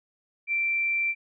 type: tone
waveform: sine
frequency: 2349 Hz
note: D7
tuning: in tune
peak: -23 dBFS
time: 0.47-1.15 s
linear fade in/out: 50 ms
effects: none